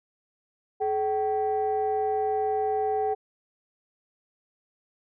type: tone pair together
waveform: sine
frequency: 426.9 / 769 Hz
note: G#4 / G5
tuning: +48 / -33 cents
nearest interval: minor seventh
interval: 1019 cents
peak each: -25 dBFS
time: 0.8-3.15 s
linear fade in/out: 20 ms
effects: tanh soft clip ceiling -18 dBFS